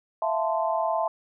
sine chord, F major seventh, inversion third, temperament equal with one note detuned, 659.3 / 698.5 / 880 / 1038.1 Hz, E5 / F5 / A5 / C6, 0 / 0 / 0 / -14 cents, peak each -26 / -32 / -28 / -30 dBFS, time 0.22-1.08 s, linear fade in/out 2 ms, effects none

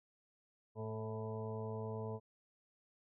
harmonic tone with a mistuned harmonic, 110 Hz, A2, in tune, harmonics 1 / 2 / 4 / 5 / 6 / 7 / 8 / 9, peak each -43 / -48 / -44 / -54 / -51 / -61 / -54 / -53 dBFS, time 0.75-2.2 s, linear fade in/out 50 ms, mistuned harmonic 6, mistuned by -22 cents, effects none

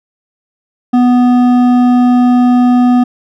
sine tone with hard clipping, 246.9 Hz, B3, in tune, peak -7 dBFS, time 0.93-3.04 s, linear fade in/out 10 ms, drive 9 dB, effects none

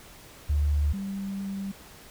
sine tone pair in turn, 73.42 / 196.01 Hz, D2 / G3, 0 / 0 cents, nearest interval octave + perfect fourth, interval 1700 cents, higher second, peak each -21 / -30 dBFS, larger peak first, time 0.49-0.93 / 0.93-1.72 s, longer second, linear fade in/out 10 ms, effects pink hiss -49 dBFS RMS until 2.1 s

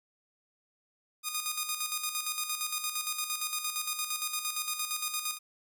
5% pulse tone with tremolo, 1231 Hz, D#6, 19 cents flat, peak -18 dBFS, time 1.23-5.39 s, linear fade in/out 50 ms, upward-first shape square, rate 8.7 Hz, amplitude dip 55%, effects none

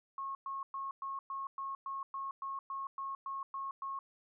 sine tone bursts, 1089 Hz, C#6, 31 cents flat, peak -37 dBFS, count 14, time 0.18-3.99 s, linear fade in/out 2 ms, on 170 ms, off 110 ms, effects none

